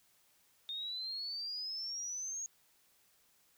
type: exponential sweep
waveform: sine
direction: up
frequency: 3654 to 6645 Hz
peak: -38 dBFS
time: 0.69-2.46 s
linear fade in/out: 0 ms
effects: white hiss -70 dBFS RMS until 3.57 s